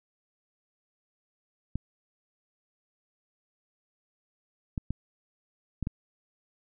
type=clicks; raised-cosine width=5 ms; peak=-18 dBFS; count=5; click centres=1.756 / 4.778 / 4.906 / 5.827 / 5.871 s; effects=none